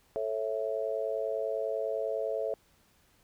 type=chord; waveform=sine; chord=A major; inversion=none; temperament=just; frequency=440 / 550 / 660 Hz; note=A4 / C#5 / E5; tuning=0 / -14 / +2 cents; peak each=-34 dBFS; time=0.16-2.54 s; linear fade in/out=0 ms; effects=pink hiss -66 dBFS RMS until 3.23 s